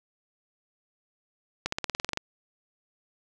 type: accelerating click train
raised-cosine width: 0.2 ms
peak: -11 dBFS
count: 11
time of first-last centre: 1.66-2.174 s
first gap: 64 ms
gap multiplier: 0.95
effects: none